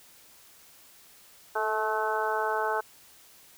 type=harmonic tone with a mistuned harmonic; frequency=216.4 Hz; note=A3; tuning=29 cents flat; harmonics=2 / 3 / 4 / 5 / 6 / 7; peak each=-32 / -34 / -30 / -35 / -35 / -33 dBFS; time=1.55-2.81 s; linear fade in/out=10 ms; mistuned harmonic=2; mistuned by=+19 cents; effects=white hiss -55 dBFS RMS until 3.57 s